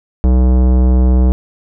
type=tone with tanh clipping; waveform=sine; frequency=63 Hz; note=B1; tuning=35 cents sharp; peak=-9 dBFS; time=0.24-1.32 s; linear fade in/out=0 ms; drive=18 dB; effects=none